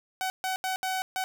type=tone bursts at uneven times; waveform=sawtooth; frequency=753 Hz; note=F#5; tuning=30 cents sharp; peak=-24 dBFS; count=5; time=0.21-0.3 / 0.44-0.56 / 0.64-0.76 / 0.83-1.02 / 1.16-1.24 s; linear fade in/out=0 ms; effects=10-bit